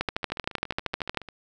two click trains, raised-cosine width 0.3 ms, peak -9 / -24 dBFS, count 16 / 18, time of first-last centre 0.01-1.173 / 0.09-1.287 s, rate 12.9 / 14.2 Hz, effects none

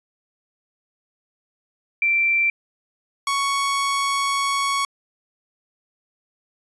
sine / sawtooth tone pair in turn, 2349 / 1112.1 Hz, D7 / C#6, 0 / +5 cents, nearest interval octave + minor second, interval 1295 cents, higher first, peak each -16 dBFS, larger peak neither, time 2.02-2.5 / 3.27-4.85 s, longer second, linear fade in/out 2 ms, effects resampled to 24000 Hz

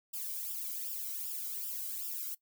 violet noise with flanger, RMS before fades -39 dBFS, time 0.13-2.35 s, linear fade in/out 10 ms, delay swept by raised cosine 0.47 to 1.15 ms, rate 2.6 Hz, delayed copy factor -0.95, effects noise-tail reverb RT60 0.1 s tail -19 dB re dry

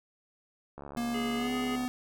click train, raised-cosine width 1 ms, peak -29 dBFS, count 77, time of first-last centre 0.78-1.85 s, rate 71 Hz
square tone with pitch glide, 236.5 to 250.6 Hz, A#3 to B3, +25 to +25 cents, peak -31 dBFS, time 0.97-1.88 s, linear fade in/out 0 ms, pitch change +100 cents, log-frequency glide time 1.36-1.52 s
harmonic tone, 415.3 Hz, G#4, in tune, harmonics 1 / 3 / 5 / 7, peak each -38 / -43 / -42 / -42 dBFS, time 1.14-1.76 s, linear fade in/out 5 ms
effects none

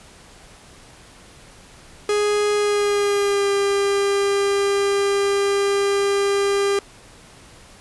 45% pulse tone with pitch glide, 415.3 to 399.5 Hz, G#4 to G4, 0 to +33 cents, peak -17 dBFS, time 2.09-6.79 s, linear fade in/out 2 ms, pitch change -67 cents, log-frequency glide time 2.54-3.49 s, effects pink hiss -46 dBFS RMS until 7.8 s + resampled to 24000 Hz

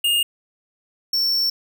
square tone pair in turn, 2833 / 5435 Hz, F7 / F8, +24 / -48 cents, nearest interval major seventh, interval 1128 cents, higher second, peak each -17 / -18 dBFS, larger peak first, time 0.04-0.23 / 1.13-1.5 s, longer second, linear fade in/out 5 ms, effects none

